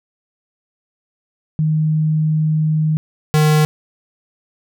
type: tone pair in turn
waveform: sine / square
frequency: 155.56 / 153.06 Hz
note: D#3 / D#3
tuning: 0 / -28 cents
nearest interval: unison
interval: 28 cents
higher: first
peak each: -13 / -11 dBFS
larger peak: second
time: 1.59-2.97 / 3.34-3.65 s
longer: first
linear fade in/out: 0 ms
effects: none